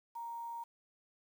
sine tone with quantisation, 932.3 Hz, A#5, in tune, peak -40 dBFS, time 0.15-0.64 s, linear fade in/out 10 ms, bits 10, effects none

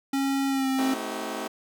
square tone with pitch glide, 273.3 to 265.1 Hz, C#4 to C4, -24 to +23 cents, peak -24 dBFS, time 0.13-0.94 s, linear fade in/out 5 ms, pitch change -53 cents, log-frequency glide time 0.48-0.68 s
15% pulse chord, A diminished seventh, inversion none, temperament just, 220 / 264 / 316.8 / 380.2 Hz, A3 / C4 / Eb4 / Gb4, 0 / +16 / +31 / +47 cents, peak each -30 dBFS, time 0.78-1.48 s, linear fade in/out 10 ms
effects none

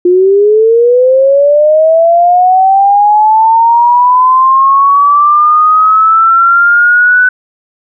sine linear sweep, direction up, 351.1 to 1500 Hz, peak -3 dBFS, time 0.05-7.29 s, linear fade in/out 5 ms, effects none

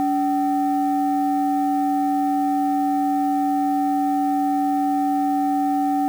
sine tone pair together, 286.6 / 765 Hz, D4 / G5, -42 / -42 cents, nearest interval octave + perfect fourth, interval 1700 cents, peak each -19 dBFS, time 0-6.08 s, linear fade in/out 0 ms, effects tanh soft clip ceiling -13 dBFS + 7-bit

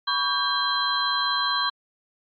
sine tone cluster, 985 / 1130 / 1590 / 3224 / 4054 Hz, B5 / C#6 / G6 / G7 / B7, -5 / +33 / +24 / +48 / +45 cents, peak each -30 / -26 / -28 / -30 / -26 dBFS, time 0.07-1.7 s, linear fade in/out 10 ms, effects MP3 48 kbps

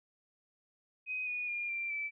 sine tone with pitch steps, 2512 / 2462 / 2412 / 2364 / 2317 Hz, D#7 / D#7 / D7 / D7 / D7, +16 / -19 / +46 / +11 / -24 cents, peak -34 dBFS, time 1.06-2.11 s, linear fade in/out 50 ms, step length 210 ms, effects none

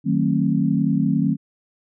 sine chord, D# diminished seventh, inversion none, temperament just, 155.56 / 186.68 / 224 / 268.8 Hz, D#3 / F#3 / A3 / C4, 0 / +16 / +31 / +47 cents, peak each -22 dBFS, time 0.04-1.37 s, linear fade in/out 50 ms, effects none

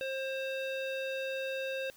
square tone with low-pass filter, 532 Hz, C5, 29 cents sharp, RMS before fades -36 dBFS, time 0.01-1.9 s, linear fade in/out 0 ms, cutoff 3200 Hz, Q 3.2, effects white hiss -59 dBFS RMS until 1.96 s

